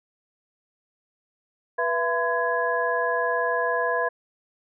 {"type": "tone cluster", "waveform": "sine", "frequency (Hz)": [490, 672, 1017, 1669], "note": ["B4", "E5", "C6", "G#6"], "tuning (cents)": [-14, 33, -50, 8], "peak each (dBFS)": -27, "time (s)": [1.78, 4.09], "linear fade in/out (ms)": 10, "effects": []}